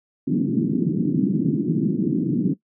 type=band-pass noise; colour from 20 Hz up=white; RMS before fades=-21 dBFS; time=0.27-2.54 s; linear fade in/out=10 ms; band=140 to 320 Hz; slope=48 dB/octave; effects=noise-tail reverb RT60 0.1 s tail -18 dB re dry